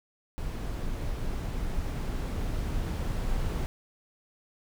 brown noise with level ramp, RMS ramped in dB -33 to -29 dBFS, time 0.38-3.66 s, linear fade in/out 0 ms, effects none

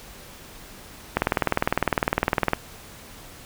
click train, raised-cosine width 0.5 ms, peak -4 dBFS, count 28, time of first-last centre 1.17-2.534 s, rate 19.8 Hz, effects pink hiss -44 dBFS RMS until 3.45 s

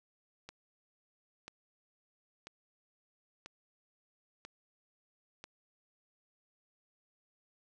click train, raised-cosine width 0.2 ms, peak -29 dBFS, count 6, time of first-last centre 0.49-5.44 s, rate 1.01 Hz, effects none

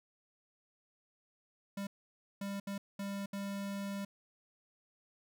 square tone bursts at uneven times, 198.9 Hz, G3, 25 cents sharp, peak -38 dBFS, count 5, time 1.77-1.87 / 2.41-2.6 / 2.67-2.78 / 2.99-3.26 / 3.33-4.05 s, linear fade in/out 5 ms, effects none

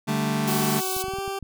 sawtooth chord, D suspended fourth, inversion none, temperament just, 146.83 / 195.78 / 220.2 Hz, D3 / G3 / A3, 0 / -2 / +2 cents, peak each -23 / -25 / -21 dBFS, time 0.07-0.81 s, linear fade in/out 20 ms
white high-pass noise, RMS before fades -30 dBFS, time 0.47-1.03 s, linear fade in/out 10 ms, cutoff 3200 Hz, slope 48 dB/octave
20% pulse tone with pitch glide, 376.6 to 391 Hz, F#4 to G4, +31 to -4 cents, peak -23 dBFS, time 0.48-1.39 s, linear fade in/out 5 ms, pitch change +65 cents, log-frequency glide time 1.03-1.19 s
clicks, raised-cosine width 5 ms, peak -27 dBFS, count 7, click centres 0.966 / 1.041 / 1.083 / 1.137 / 1.186 / 1.279 / 1.427 s
effects none

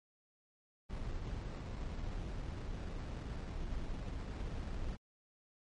brown noise with sample-and-hold, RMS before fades -41 dBFS, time 0.89-4.97 s, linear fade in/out 20 ms, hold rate 3150 Hz, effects low-pass 6000 Hz 12 dB/octave + MP3 48 kbps

